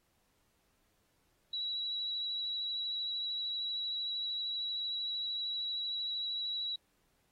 sine tone with vibrato, 3905 Hz, B7, 20 cents flat, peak -34 dBFS, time 1.53-6.76 s, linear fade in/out 5 ms, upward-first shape triangle, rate 13 Hz, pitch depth 19 cents each way, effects pink hiss -75 dBFS RMS until 7.31 s + AAC 48 kbps

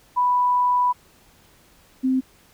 sine tone pair in turn, 987.8 / 260.3 Hz, B5 / C4, 0 / -9 cents, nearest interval octave + major seventh, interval 2309 cents, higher first, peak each -16 / -17 dBFS, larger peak first, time 0.16-0.93 / 2.03-2.21 s, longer first, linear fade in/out 20 ms, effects pink hiss -55 dBFS RMS until 2.53 s

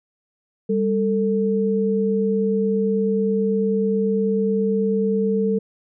sine tone pair together, 198.4 / 445.4 Hz, G3 / A4, +21 / +21 cents, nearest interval octave + major second, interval 1400 cents, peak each -20 dBFS, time 0.69-5.59 s, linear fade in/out 10 ms, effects none

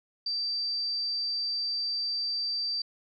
sine tone, 4666 Hz, D8, 12 cents flat, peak -28 dBFS, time 0.26-2.82 s, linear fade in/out 5 ms, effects none

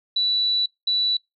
sine tone pair in turn, 3951 / 3951 Hz, B7 / B7, 0 / 0 cents, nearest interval unison, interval 0 cents, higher neither, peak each -18 dBFS, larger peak neither, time 0.16-0.66 / 0.87-1.17 s, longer first, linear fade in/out 5 ms, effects noise-tail reverb RT60 0.2 s tail -25 dB re dry

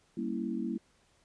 sine chord, G diminished seventh, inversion none, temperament equal, 196 / 233.1 / 277.2 / 329.6 Hz, G3 / Bb3 / Db4 / Fb4, 0 / 0 / 0 / 0 cents, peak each -38 / -35 / -40 / -37 dBFS, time 0.17-0.78 s, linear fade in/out 5 ms, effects pink hiss -68 dBFS RMS until 1.24 s + resampled to 22050 Hz

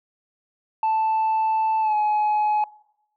sine tone with pitch glide, 880 to 845.6 Hz, A5 to G#5, 0 to +31 cents, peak -16 dBFS, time 0.83-2.64 s, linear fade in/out 2 ms, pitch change -69 cents, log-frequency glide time 1.81-1.95 s, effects noise-tail reverb RT60 0.8 s tail -23 dB re dry + tanh soft clip ceiling -17 dBFS

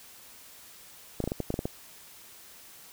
clicks, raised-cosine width 2 ms, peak -16 dBFS, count 9, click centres 1.203 / 1.24 / 1.276 / 1.319 / 1.403 / 1.504 / 1.541 / 1.591 / 1.655 s, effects white hiss -51 dBFS RMS until 2.92 s

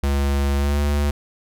square tone with pitch glide, 70 to 72.43 Hz, C#2 to D2, +18 to -23 cents, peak -18 dBFS, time 0.03-1.11 s, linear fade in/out 5 ms, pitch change +59 cents, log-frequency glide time 0.57-0.79 s, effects none

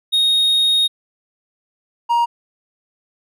triangle tone pair in turn, 3729 / 942.8 Hz, A#7 / A#5, 0 / +19 cents, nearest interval 2 octaves, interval 2381 cents, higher first, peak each -11 dBFS, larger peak neither, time 0.12-0.88 / 2.09-2.26 s, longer first, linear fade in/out 20 ms, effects none

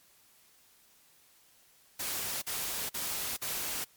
white noise bursts, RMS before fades -35 dBFS, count 4, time 1.99-3.845 s, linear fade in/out 10 ms, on 430 ms, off 45 ms, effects white hiss -63 dBFS RMS until 3.96 s + MP3 96 kbps

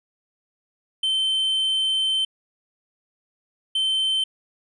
triangle tone bursts at uneven times, 3092 Hz, G7, 24 cents flat, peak -18 dBFS, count 2, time 1.03-2.25 / 3.75-4.24 s, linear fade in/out 5 ms, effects resampled to 24000 Hz

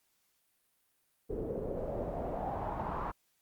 pink noise with low-pass filter sweep, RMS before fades -37 dBFS, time 1.29-3.12 s, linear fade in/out 20 ms, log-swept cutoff 410 to 1100 Hz, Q 3.9, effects white hiss -75 dBFS RMS until 3.41 s + Opus 48 kbps

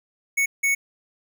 square tone bursts at uneven times, 2217 Hz, C#7, in tune, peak -19 dBFS, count 2, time 0.37-0.46 / 0.63-0.75 s, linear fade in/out 10 ms, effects none

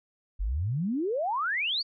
sine exponential sweep, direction up, 42.23 to 4737 Hz, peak -26 dBFS, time 0.39-1.83 s, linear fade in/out 20 ms, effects none

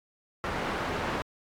white low-pass noise, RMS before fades -32 dBFS, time 0.44-1.22 s, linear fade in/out 0 ms, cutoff 1300 Hz, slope 12 dB/octave, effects AAC 64 kbps

